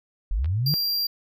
sine linear sweep, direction up, 36.71 to 155.56 Hz, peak -21 dBFS, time 0.31-0.74 s, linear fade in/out 0 ms
clicks, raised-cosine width 0.3 ms, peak -27 / -31 dBFS, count 2, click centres 0.445 / 0.458 s
square tone, 4748 Hz, D8, 18 cents sharp, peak -23 dBFS, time 0.66-1.07 s, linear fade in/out 5 ms
effects none

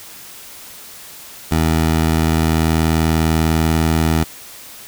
15% pulse tone, 80.3 Hz, E2, 45 cents flat, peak -7 dBFS, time 1.51-4.24 s, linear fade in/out 10 ms, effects white hiss -37 dBFS RMS until 4.87 s

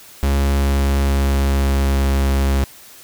45% pulse tone with pitch glide, 69.3 to 68.27 Hz, C#2 to C#2, 0 to -26 cents, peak -14 dBFS, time 0.23-2.64 s, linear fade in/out 0 ms, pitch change -26 cents, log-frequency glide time 0.68-2.13 s, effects white hiss -42 dBFS RMS until 3.03 s

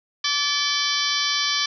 harmonic tone with a mistuned harmonic, 578 Hz, D5, 28 cents flat, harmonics 2 / 3 / 4 / 5 / 6 / 7 / 8 / 9 / 10, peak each -30 / -30 / -30 / -28 / -29 / -29 / -27 / -29 / -31 dBFS, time 0.24-1.66 s, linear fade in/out 5 ms, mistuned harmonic 5, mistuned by +120 cents, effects none

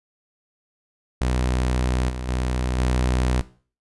sawtooth tone with level steps, 62.5 Hz, B1, 21 cents sharp, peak -16 / -24 / -18 / -15 dBFS, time 1.21-3.41 s, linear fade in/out 0 ms, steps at 2.09 / 2.28 / 2.78 s, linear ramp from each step 10 ms, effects noise-tail reverb RT60 0.4 s tail -17 dB re dry + resampled to 24000 Hz

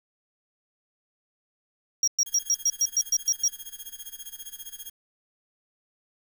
triangle tone bursts, 5660 Hz, F8, 22 cents sharp, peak -18 dBFS, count 10, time 2.03-3.48 s, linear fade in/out 2 ms, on 46 ms, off 110 ms
5% pulse tone with tremolo, 3262 Hz, G#7, 32 cents flat, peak -27 dBFS, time 2.26-4.9 s, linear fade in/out 5 ms, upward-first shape sine, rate 15 Hz, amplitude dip 90%
effects 8-bit

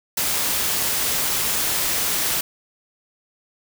white noise, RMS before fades -22 dBFS, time 0.17-2.41 s, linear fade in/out 5 ms, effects none

